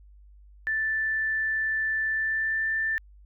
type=tone with pitch glide; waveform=sine; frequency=1762 to 1776.3 Hz; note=A6 to A6; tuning=+2 to +16 cents; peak=-24 dBFS; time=0.67-2.98 s; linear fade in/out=0 ms; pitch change=+14 cents; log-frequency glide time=2.08-2.68 s; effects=added 50 Hz sine -49 dBFS peak until 3.25 s